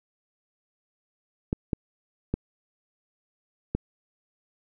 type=clicks; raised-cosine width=3 ms; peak=-12 dBFS; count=4; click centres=1.529 / 1.732 / 2.34 / 3.75 s; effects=none